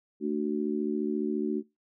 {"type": "harmonic tone", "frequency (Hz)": 74.5, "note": "D2", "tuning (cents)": 25, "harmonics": [3, 4, 5], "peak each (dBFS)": [-31, -31, -31], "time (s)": [0.2, 1.63], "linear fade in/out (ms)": 50, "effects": ["noise-tail reverb RT60 0.2 s tail -22 dB re dry"]}